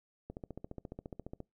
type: click train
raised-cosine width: 2 ms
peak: -29 dBFS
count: 17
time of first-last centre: 0.3-1.403 s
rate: 14.5 Hz
effects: noise-tail reverb RT60 0.2 s tail -24 dB re dry